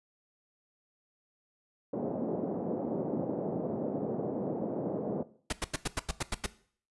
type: band-pass noise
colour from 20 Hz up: pink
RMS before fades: -34 dBFS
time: 1.93-5.23 s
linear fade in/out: 5 ms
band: 170 to 630 Hz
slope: 24 dB/octave
type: noise bursts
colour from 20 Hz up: pink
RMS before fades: -31 dBFS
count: 9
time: 5.5-6.463 s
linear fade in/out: 5 ms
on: 27 ms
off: 90 ms
effects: noise-tail reverb RT60 0.5 s tail -17 dB re dry + resampled to 24000 Hz